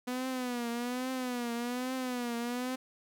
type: tone with vibrato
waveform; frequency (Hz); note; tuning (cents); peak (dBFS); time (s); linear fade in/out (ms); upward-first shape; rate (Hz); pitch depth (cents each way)
sawtooth; 246.9; B3; 0; -29; 0.07-2.76; 10; triangle; 1.2; 100
effects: none